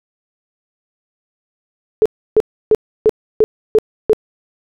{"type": "tone bursts", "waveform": "sine", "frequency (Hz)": 433.2, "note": "A4", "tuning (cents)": -27, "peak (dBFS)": -6, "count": 7, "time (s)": [2.02, 4.132], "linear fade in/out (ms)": 0, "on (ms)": 36, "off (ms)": 310, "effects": []}